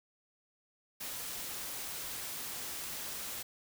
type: noise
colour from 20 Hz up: white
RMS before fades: -41 dBFS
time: 1-3.43 s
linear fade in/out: 10 ms
effects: none